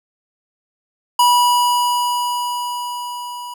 square tone with level ramp, 975 Hz, B5, 23 cents flat, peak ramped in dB -10 to -29 dBFS, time 1.19-3.54 s, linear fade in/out 5 ms, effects none

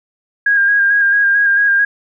sine tone with vibrato, 1624 Hz, G#6, 39 cents flat, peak -9 dBFS, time 0.46-1.85 s, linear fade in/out 5 ms, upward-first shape square, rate 4.5 Hz, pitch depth 24 cents each way, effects none

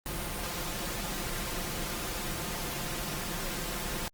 pink noise with comb filter, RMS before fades -35 dBFS, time 0.06-4.08 s, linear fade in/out 0 ms, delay 5.7 ms, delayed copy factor +0.5, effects Opus 32 kbps

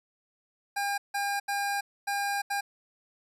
25% pulse tone bursts at uneven times, 805 Hz, G5, 46 cents sharp, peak -24 dBFS, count 5, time 0.76-0.98 / 1.14-1.4 / 1.48-1.81 / 2.07-2.42 / 2.5-2.61 s, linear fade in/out 10 ms, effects resampled to 32000 Hz

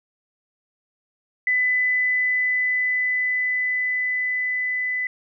sine tone with level ramp, 2002 Hz, B6, 23 cents sharp, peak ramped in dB -17 to -22 dBFS, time 1.47-5.07 s, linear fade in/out 2 ms, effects none

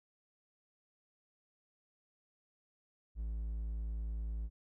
triangle tone, 55 Hz, A1, in tune, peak -34 dBFS, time 3.15-4.5 s, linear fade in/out 50 ms, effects none

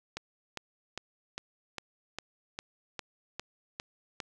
click train, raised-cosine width 0.2 ms, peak -19 dBFS, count 11, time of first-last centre 0.17-4.202 s, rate 2.48 Hz, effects none

